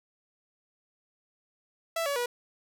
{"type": "tone with pitch steps", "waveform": "sawtooth", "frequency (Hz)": [662, 566.4, 484.6], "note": ["E5", "C#5", "B4"], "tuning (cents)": [7, 37, -33], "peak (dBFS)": -24, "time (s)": [1.96, 2.26], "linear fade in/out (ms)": 5, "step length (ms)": 100, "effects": []}